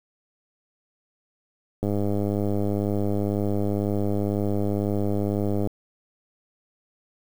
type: click train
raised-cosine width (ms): 2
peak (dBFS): -13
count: 393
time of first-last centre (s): 1.83-5.673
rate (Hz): 102
effects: 7-bit